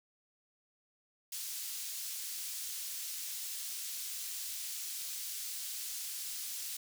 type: high-pass noise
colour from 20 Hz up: pink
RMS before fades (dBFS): -41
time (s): 1.32-6.77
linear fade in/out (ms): 5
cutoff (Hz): 4900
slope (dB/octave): 12
effects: none